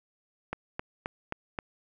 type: click train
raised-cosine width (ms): 0.5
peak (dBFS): -17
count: 5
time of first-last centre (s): 0.53-1.588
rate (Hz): 3.78
effects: none